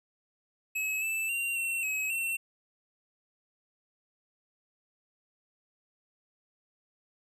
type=tone with pitch steps; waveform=square; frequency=2572 / 2640 / 2763 / 2715 / 2556 / 2706 Hz; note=E7 / E7 / F7 / F7 / D#7 / E7; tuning=-43 / +2 / -19 / -50 / +46 / +45 cents; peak=-30 dBFS; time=0.75-2.37 s; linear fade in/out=10 ms; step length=270 ms; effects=none